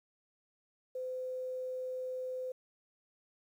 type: tone with quantisation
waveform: sine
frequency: 511 Hz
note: C5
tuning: 41 cents flat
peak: -36 dBFS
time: 0.95-2.52 s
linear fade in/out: 5 ms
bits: 11
effects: none